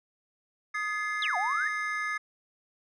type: chord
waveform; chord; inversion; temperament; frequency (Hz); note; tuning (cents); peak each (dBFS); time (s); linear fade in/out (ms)
triangle; Ab major; second; equal with one note detuned; 1244.5 / 1705 / 2093; Eb6 / Ab6 / C7; 0 / +45 / 0; -32; 0.74-2.18; 10
type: exponential two-way sweep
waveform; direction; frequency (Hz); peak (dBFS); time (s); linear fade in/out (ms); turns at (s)
sine; down then up; 4001 to 698.5 to 1860; -28; 1.22-1.68; 2; 1.37
effects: resampled to 24000 Hz